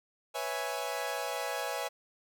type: chord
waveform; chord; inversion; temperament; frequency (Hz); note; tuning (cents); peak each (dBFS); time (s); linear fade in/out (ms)
sawtooth; C# minor seventh; third; equal; 493.9 / 554.4 / 659.3 / 830.6; B4 / C#5 / E5 / G#5; 0 / 0 / 0 / 0; -36 / -35 / -35 / -34; 0.34-1.89; 20
effects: none